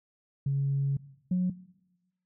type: tone pair in turn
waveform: sine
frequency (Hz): 138.59 / 181.65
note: C#3 / F#3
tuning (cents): 0 / -32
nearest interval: perfect fourth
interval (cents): 468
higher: second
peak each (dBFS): -24 / -22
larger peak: second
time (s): 0.46-0.97 / 1.31-1.5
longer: first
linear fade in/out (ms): 5
effects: noise-tail reverb RT60 1.0 s tail -19 dB re dry + tanh soft clip ceiling -20 dBFS